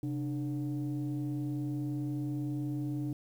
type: tone pair together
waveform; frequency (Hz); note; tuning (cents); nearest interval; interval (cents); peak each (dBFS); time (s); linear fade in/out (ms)
sine; 132.6 / 298.3; C3 / D4; +23 / +27; octave + major second; 1404; -33 / -33; 0.03-3.13; 2
effects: tanh soft clip ceiling -28 dBFS + 10-bit